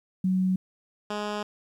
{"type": "tone pair in turn", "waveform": ["sine", "10% pulse"], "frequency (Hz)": [186.3, 208.5], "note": ["F#3", "G#3"], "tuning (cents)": [12, 7], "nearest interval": "major second", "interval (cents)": 195, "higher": "second", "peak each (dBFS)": -21, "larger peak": "neither", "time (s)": [[0.24, 0.56], [1.1, 1.43]], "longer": "second", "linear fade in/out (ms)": 5, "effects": ["low-pass 6000 Hz 12 dB/octave", "10-bit"]}